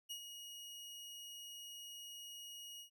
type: tone with ADSR envelope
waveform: sawtooth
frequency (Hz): 2885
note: F#7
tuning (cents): -44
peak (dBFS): -39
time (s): 0.09-2.9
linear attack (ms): 20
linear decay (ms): 82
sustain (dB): -7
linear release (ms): 100
effects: none